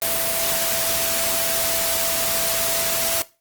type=tone in noise; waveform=sine; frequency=666 Hz; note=E5; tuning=18 cents sharp; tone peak=-28 dBFS; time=0.02-3.22 s; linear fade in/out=0 ms; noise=white; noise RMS=-22 dBFS; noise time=0.02-3.22 s; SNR=-9 dB; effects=noise-tail reverb RT60 0.3 s tail -19 dB re dry + Opus 24 kbps